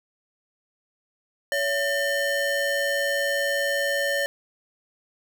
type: ring-modulated tone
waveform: square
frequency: 615 Hz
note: D#5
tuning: 20 cents flat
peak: -20 dBFS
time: 1.52-4.26 s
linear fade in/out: 0 ms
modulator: 1180 Hz
effects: none